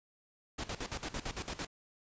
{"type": "noise with tremolo", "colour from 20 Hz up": "pink", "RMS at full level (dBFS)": -38, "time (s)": [0.58, 1.67], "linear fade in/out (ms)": 10, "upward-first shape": "square", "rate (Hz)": 8.9, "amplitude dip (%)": 80, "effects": ["resampled to 16000 Hz"]}